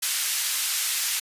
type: band-pass noise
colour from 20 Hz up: white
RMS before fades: -26 dBFS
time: 0.02-1.2 s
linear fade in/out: 10 ms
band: 1800 to 13000 Hz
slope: 12 dB/octave
effects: resampled to 32000 Hz